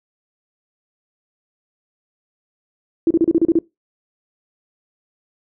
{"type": "tone bursts", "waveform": "sine", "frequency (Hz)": 331.7, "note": "E4", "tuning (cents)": 11, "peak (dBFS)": -10, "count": 8, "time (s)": [3.07, 3.589], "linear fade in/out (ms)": 2, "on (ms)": 36, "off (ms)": 33, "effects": ["noise-tail reverb RT60 0.2 s tail -22 dB re dry"]}